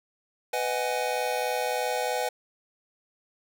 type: chord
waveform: square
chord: G# minor seventh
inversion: first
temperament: just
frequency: 498.4 / 623 / 747.5 / 830.6 Hz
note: B4 / D#5 / F#5 / G#5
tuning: +16 / +2 / +17 / 0 cents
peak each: -31 / -34 / -33 / -33 dBFS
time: 0.53-2.29 s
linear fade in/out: 5 ms
effects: none